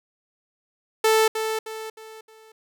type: tone with echo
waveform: sawtooth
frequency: 440 Hz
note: A4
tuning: in tune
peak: -12 dBFS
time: 1.04-1.28 s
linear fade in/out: 5 ms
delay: 310 ms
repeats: 4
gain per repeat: -8 dB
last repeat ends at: 2.52 s
effects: none